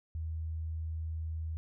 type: tone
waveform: sine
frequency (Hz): 80.1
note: E2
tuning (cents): -49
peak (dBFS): -34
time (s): 0.15-1.57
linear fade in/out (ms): 0
effects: none

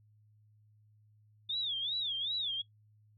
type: tone with vibrato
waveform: sine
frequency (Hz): 3526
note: A7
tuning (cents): +3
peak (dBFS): -32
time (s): 1.49-2.62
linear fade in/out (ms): 10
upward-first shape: sine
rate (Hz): 2.6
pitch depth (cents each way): 190
effects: noise-tail reverb RT60 0.1 s tail -17 dB re dry + added 106 Hz sine -62 dBFS peak until 3.17 s

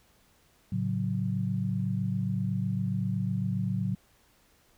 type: chord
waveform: sine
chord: F# minor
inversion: first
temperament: just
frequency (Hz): 111 / 138.75 / 185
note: A2 / C#3 / F#3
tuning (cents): +16 / +2 / 0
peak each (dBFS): -31 / -33 / -30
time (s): 0.72-3.95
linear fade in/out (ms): 5
effects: pink hiss -64 dBFS RMS until 4.77 s

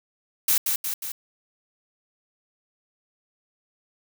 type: noise with echo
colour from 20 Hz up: blue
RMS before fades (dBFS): -20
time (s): 0.48-0.58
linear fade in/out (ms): 5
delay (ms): 180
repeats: 3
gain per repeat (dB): -4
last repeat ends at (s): 1.12
effects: none

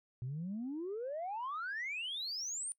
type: exponential sweep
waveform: sine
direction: up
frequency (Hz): 119.4 to 9400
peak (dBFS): -36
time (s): 0.22-2.72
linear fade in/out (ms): 0
effects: noise-tail reverb RT60 0.1 s tail -22 dB re dry + tanh soft clip ceiling -34 dBFS

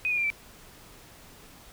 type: tone with pitch steps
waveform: sine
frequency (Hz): 2500 / 2441 / 2384 / 2329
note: D#7 / D#7 / D7 / D7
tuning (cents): +8 / -34 / +25 / -15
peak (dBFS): -24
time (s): 0.05-0.302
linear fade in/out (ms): 0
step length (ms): 63
effects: pink hiss -51 dBFS RMS until 1.72 s

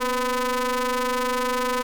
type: ring-modulated tone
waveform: sawtooth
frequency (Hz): 254.5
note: C4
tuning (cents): -48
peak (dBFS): -15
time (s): 0-1.83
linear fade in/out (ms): 20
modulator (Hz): 751
effects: none

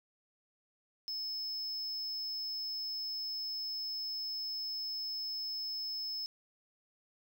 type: tone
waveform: triangle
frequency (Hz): 5220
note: E8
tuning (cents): -18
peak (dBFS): -35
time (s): 1.08-6.26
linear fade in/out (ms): 0
effects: none

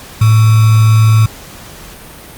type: tone with sample-and-hold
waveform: sine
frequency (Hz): 110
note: A2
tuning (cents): 0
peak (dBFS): -4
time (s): 0.21-1.26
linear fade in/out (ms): 5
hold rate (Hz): 1225
effects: pink hiss -33 dBFS RMS until 2.37 s + Opus 48 kbps

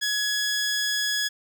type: tone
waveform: 15% pulse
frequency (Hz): 1680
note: G#6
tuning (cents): +19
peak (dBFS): -17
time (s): 0.01-1.29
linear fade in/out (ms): 20
effects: none

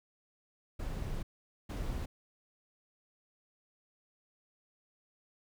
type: noise bursts at uneven times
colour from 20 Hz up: brown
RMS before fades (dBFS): -37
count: 2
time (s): 0.79-1.23 / 1.69-2.06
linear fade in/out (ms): 10
effects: none

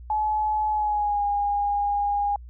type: tone with pitch glide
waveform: sine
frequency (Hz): 854 to 815.9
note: G#5 to G#5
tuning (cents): +48 to -31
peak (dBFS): -21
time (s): 0.1-2.36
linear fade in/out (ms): 2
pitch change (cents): -79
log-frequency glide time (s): 0.7-1.24
effects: added 60 Hz sine -39 dBFS peak until 2.49 s

